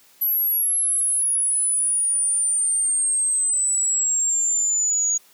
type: exponential sweep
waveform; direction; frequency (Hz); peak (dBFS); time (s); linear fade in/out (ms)
sine; down; 11810 to 6700; -18; 0.21-5.18; 10
effects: white hiss -54 dBFS RMS until 5.33 s + high-pass 150 Hz 12 dB/octave